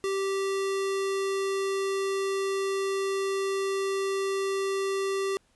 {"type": "tone", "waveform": "square", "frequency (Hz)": 390, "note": "G4", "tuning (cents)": -9, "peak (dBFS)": -27, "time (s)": [0.04, 5.37], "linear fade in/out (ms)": 0, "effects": ["pink hiss -67 dBFS RMS until 5.55 s", "resampled to 24000 Hz"]}